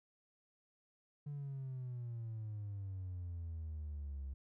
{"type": "exponential sweep", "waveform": "triangle", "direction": "down", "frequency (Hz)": [146.83, 66.5], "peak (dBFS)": -38, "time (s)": [1.26, 4.34], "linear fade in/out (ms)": 10, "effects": ["tanh soft clip ceiling -37 dBFS"]}